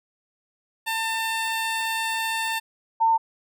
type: tone pair in turn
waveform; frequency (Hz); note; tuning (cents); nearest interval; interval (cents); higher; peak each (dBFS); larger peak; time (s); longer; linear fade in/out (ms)
15% pulse / sine; 897 / 902.7; A5 / A5; +33 / +44; unison; 11; second; -18 / -16; second; 0.86-2.6 / 3-3.18; first; 20
effects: none